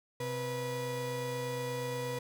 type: tone pair together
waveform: 35% pulse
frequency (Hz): 129.3 / 488.8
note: C3 / B4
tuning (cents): -20 / -18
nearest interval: octave + major seventh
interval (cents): 2302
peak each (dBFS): -37 / -34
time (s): 0.2-2.19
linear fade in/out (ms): 5
effects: none